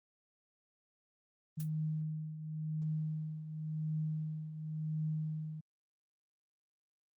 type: tone with tremolo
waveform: sine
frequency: 155.56 Hz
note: D#3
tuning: in tune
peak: -32 dBFS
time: 1.57-5.61 s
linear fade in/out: 10 ms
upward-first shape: triangle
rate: 0.93 Hz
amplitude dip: 70%
type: noise with exponential decay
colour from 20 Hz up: blue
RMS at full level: -43 dBFS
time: 1.6-1.7 s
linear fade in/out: 2 ms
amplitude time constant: 21 ms
effects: Opus 24 kbps